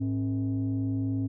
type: tone pair together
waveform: sine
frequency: 107 / 269.6 Hz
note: A2 / C#4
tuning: -48 / -48 cents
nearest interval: octave + major third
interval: 1600 cents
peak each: -27 dBFS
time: 0-1.28 s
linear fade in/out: 20 ms
effects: tanh soft clip ceiling -22 dBFS